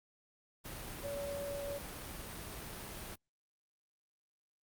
sine tone in noise, 567 Hz, C#5, 39 cents sharp, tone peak -38 dBFS, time 1.03-1.79 s, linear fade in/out 20 ms, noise pink, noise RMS -45 dBFS, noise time 0.64-3.16 s, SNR +4 dB, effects Opus 32 kbps

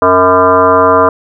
sine tone with frequency modulation, 828 Hz, G#5, 5 cents flat, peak -4 dBFS, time 0.02-1.09 s, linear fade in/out 2 ms, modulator 184 Hz, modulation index 2.6, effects none

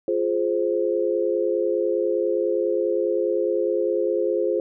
sine chord, F minor, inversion none, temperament just, 349.2 / 419.1 / 523.8 Hz, F4 / Ab4 / C5, 0 / +16 / +2 cents, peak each -24 dBFS, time 0.08-4.6 s, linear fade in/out 2 ms, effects none

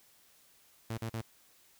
sawtooth tone bursts, 113.4 Hz, A#2, 47 cents flat, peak -31 dBFS, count 3, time 0.9-1.214 s, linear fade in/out 5 ms, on 76 ms, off 43 ms, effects white hiss -64 dBFS RMS until 1.79 s

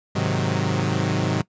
sawtooth chord, Ab dominant seventh, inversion none, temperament equal, 103.83 / 130.81 / 155.56 / 185 Hz, Ab2 / C3 / Eb3 / Gb3, 0 / 0 / 0 / 0 cents, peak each -22 dBFS, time 0.15-1.42 s, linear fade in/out 10 ms, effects noise-tail reverb RT60 0.1 s tail -20 dB re dry + resampled to 16000 Hz

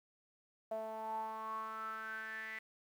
sawtooth tone with band-pass filter sweep, 220 Hz, A3, in tune, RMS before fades -43 dBFS, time 0.71-2.59 s, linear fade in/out 5 ms, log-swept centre 680 to 2000 Hz, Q 10, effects 11-bit

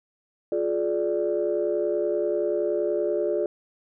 sine chord, D diminished, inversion first, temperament just, 352.4 / 422.9 / 587.3 Hz, F4 / Ab4 / D5, +16 / +31 / 0 cents, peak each -26 dBFS, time 0.52-3.46 s, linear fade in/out 2 ms, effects tanh soft clip ceiling -14 dBFS

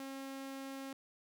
sawtooth tone, 270.4 Hz, C#4, 43 cents flat, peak -39 dBFS, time 0-0.93 s, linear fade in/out 2 ms, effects none

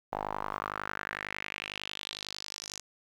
sawtooth tone with band-pass filter sweep, 51 Hz, G#1, 31 cents flat, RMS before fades -39 dBFS, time 0.12-2.8 s, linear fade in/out 5 ms, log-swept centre 800 to 6400 Hz, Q 3.4, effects 10-bit

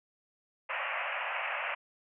white band-pass noise, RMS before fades -35 dBFS, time 0.69-1.75 s, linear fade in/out 10 ms, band 530 to 2800 Hz, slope 96 dB/octave, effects none

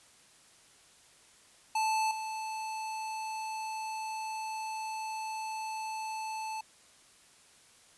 square tone with level steps, 876 Hz, A5, 8 cents flat, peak -28 / -36 dBFS, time 1.75-6.61 s, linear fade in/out 5 ms, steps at 2.11 s, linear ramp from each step 2 ms, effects white hiss -60 dBFS RMS until 7.97 s + resampled to 24000 Hz

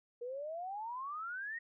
sine exponential sweep, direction up, 470 to 1900 Hz, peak -39 dBFS, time 0.21-1.59 s, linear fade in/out 10 ms, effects none

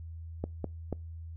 clicks, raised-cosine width 2 ms, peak -19 dBFS, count 3, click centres 0.44 / 0.643 / 0.927 s, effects noise-tail reverb RT60 0.3 s tail -26 dB re dry + added 82 Hz sine -40 dBFS peak until 1.36 s

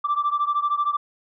sine beating tone pair, 1168 / 1181 Hz, D6 / D6, -10 / +9 cents, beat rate 13 Hz, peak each -21 / -23 dBFS, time 0.04-0.97 s, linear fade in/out 10 ms, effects tanh soft clip ceiling -15 dBFS

